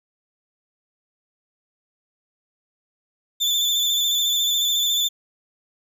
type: tone with vibrato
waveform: 35% pulse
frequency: 3520 Hz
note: A7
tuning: in tune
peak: -17 dBFS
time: 3.4-5.09 s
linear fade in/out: 20 ms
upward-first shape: square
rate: 14 Hz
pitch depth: 27 cents each way
effects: none